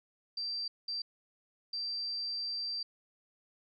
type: tone bursts at uneven times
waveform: sine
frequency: 4695 Hz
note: D8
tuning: 1 cent flat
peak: -34 dBFS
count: 3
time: 0.37-0.68 / 0.88-1.02 / 1.73-2.83 s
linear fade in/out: 5 ms
effects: none